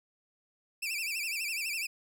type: tone with vibrato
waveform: sawtooth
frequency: 2500 Hz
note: D#7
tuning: 8 cents sharp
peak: -29 dBFS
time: 0.82-1.87 s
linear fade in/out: 10 ms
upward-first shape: sine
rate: 12 Hz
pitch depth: 150 cents each way
effects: none